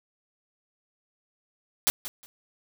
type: noise with echo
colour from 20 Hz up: white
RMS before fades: -22 dBFS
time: 1.87-1.9 s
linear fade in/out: 0 ms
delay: 180 ms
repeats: 2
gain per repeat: -14 dB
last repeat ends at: 2.26 s
effects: none